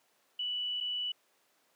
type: tone with dropouts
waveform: sine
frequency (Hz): 2960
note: F#7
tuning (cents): 0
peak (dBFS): -32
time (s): 0.39-1.12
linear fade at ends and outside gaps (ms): 5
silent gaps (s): 0.804-0.808
effects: pink hiss -70 dBFS RMS until 1.75 s + high-pass 400 Hz 12 dB/octave